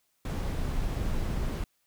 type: noise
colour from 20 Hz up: brown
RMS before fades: -30 dBFS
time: 0.25-1.64 s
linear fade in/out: 2 ms
effects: white hiss -73 dBFS RMS until 1.86 s